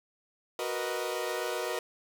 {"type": "chord", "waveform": "sawtooth", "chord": "B major seventh", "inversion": "second", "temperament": "equal", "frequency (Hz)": [370, 466.2, 493.9, 622.3], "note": ["F#4", "A#4", "B4", "D#5"], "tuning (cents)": [0, 0, 0, 0], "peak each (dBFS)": -33, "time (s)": [0.59, 1.79], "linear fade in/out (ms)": 2, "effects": []}